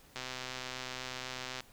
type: click train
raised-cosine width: 0.2 ms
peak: -22 dBFS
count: 186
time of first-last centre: 0.16-1.605 s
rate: 128 Hz
effects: pink hiss -60 dBFS RMS until 1.72 s